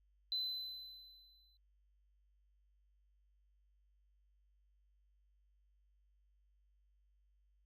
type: tone with exponential decay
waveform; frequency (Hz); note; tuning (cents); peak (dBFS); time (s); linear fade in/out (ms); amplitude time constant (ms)
triangle; 4032; B7; +35; -31; 0.32-1.57; 1; 270
effects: tanh soft clip ceiling -33 dBFS + added 50 Hz sine -70 dBFS peak until 7.65 s